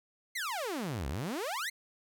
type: exponential two-way sweep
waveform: sawtooth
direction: down then up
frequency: 2178 to 61.74 to 2178 Hz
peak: -30 dBFS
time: 0.35-1.7 s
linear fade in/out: 10 ms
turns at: 1.08 s
effects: none